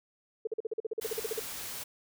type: tone bursts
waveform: sine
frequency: 443.5 Hz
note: A4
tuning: 14 cents sharp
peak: -29 dBFS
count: 15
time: 0.45-1.396 s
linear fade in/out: 5 ms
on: 22 ms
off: 44 ms
type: noise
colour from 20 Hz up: white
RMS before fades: -40 dBFS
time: 1.01-1.84 s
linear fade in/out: 10 ms
effects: none